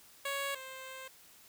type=tone pair in turn; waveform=10% pulse; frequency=556 / 524.8 Hz; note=C#5 / C5; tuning=+5 / +5 cents; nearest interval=minor second; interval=100 cents; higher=first; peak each=-26 / -36 dBFS; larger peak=first; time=0.25-0.55 / 0.55-1.08 s; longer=second; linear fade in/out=5 ms; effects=white hiss -59 dBFS RMS until 1.48 s